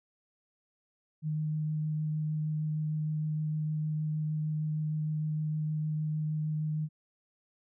sine tone with vibrato, 153.9 Hz, D#3, 19 cents flat, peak -29 dBFS, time 1.22-6.89 s, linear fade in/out 50 ms, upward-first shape triangle, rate 6.5 Hz, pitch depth 11 cents each way, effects none

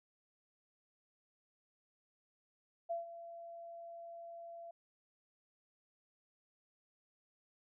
sine tone with ADSR envelope, 678 Hz, E5, 49 cents sharp, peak -34 dBFS, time 2.89-4.71 s, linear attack 20 ms, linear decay 140 ms, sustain -13 dB, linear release 5 ms, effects none

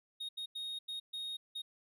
triangle tone bursts at uneven times, 3729 Hz, A#7, in tune, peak -37 dBFS, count 6, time 0.2-0.29 / 0.37-0.46 / 0.55-0.79 / 0.88-1 / 1.13-1.37 / 1.55-1.62 s, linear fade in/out 10 ms, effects none

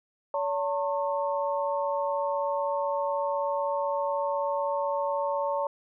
sine tone cluster, 568 / 902 / 1083 Hz, C#5 / A5 / C#6, +42 / +43 / -41 cents, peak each -28 / -30 / -34 dBFS, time 0.34-5.67 s, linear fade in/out 2 ms, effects none

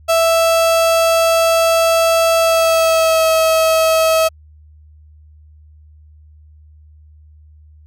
35% pulse tone with pitch glide, 660 to 644.2 Hz, E5 to E5, +2 to -40 cents, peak -9 dBFS, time 0.08-4.29 s, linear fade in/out 20 ms, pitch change -42 cents, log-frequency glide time 2.39-3.28 s, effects added 76 Hz sine -41 dBFS peak until 7.86 s

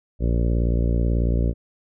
harmonic tone, 58.27 Hz, A#1, in tune, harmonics 1 / 2 / 3 / 4 / 5 / 6 / 7 / 8 / 9 / 10, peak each -19 / -25 / -29 / -31 / -33 / -35 / -36 / -37 / -38 / -39 dBFS, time 0.19-1.54 s, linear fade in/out 50 ms, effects none

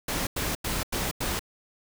pink noise bursts, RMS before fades -29 dBFS, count 5, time 0.08-1.394 s, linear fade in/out 5 ms, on 190 ms, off 91 ms, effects none

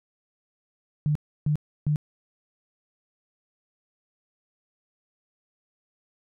sine tone bursts, 149.8 Hz, D3, 35 cents sharp, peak -20 dBFS, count 3, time 1.06-1.959 s, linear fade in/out 0 ms, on 93 ms, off 310 ms, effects none

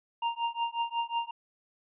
square tone with tremolo, 932.3 Hz, A#5, in tune, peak -26 dBFS, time 0.22-1.31 s, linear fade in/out 5 ms, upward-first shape triangle, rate 5.5 Hz, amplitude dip 100%, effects resampled to 8000 Hz

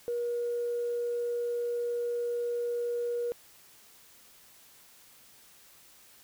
sine tone, 477.9 Hz, A#4, 43 cents sharp, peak -28 dBFS, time 0.08-3.32 s, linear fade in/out 0 ms, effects tanh soft clip ceiling -24 dBFS + white hiss -57 dBFS RMS until 6.23 s

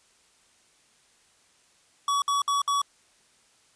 square tone bursts, 1132 Hz, C#6, 36 cents sharp, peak -23 dBFS, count 4, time 2.08-2.817 s, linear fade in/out 2 ms, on 140 ms, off 59 ms, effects white hiss -62 dBFS RMS until 3.75 s + resampled to 22050 Hz

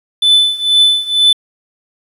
triangle tone with tremolo, 3506 Hz, A7, 7 cents flat, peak -3 dBFS, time 0.22-1.33 s, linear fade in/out 5 ms, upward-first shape triangle, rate 2.1 Hz, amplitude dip 90%, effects resampled to 32000 Hz + 7-bit

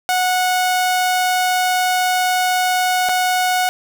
sawtooth tone with dropouts, 734 Hz, F#5, 14 cents flat, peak -11 dBFS, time 0.09-3.69 s, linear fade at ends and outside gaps 0 ms, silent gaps 3.088-3.093 s, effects none

